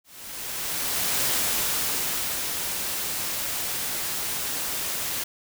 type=noise with ADSR envelope; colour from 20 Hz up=white; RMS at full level=-24 dBFS; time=0.04-5.24 s; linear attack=1200 ms; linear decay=1200 ms; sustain=-5 dB; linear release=8 ms; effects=none